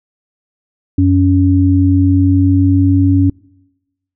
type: tone pair together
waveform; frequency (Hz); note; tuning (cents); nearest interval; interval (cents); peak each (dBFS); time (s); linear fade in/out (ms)
sine; 93.2 / 279.3; F#2 / C#4; +13 / +13; octave + perfect fifth; 1900; -10; 0.98-3.3; 5
effects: noise-tail reverb RT60 1.0 s tail -26 dB re dry